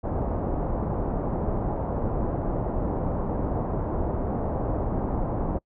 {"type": "low-pass noise", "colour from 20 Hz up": "pink", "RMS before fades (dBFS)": -27, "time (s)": [0.03, 5.59], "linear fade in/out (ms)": 20, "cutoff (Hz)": 890, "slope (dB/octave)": 24, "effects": ["noise-tail reverb RT60 0.1 s tail -26 dB re dry"]}